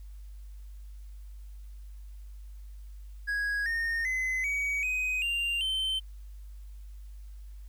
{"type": "tone with pitch steps", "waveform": "triangle", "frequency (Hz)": [1656, 1837.4, 2039, 2262, 2510, 2785, 3090], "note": ["G#6", "A#6", "C7", "C#7", "D#7", "F7", "G7"], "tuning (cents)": [-5, -25, -45, 34, 15, -5, -26], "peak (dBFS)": -26, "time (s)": [3.27, 6], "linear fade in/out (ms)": 20, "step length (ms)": 390, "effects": ["added 50 Hz sine -42 dBFS peak until 7.68 s", "white hiss -67 dBFS RMS until 7.68 s"]}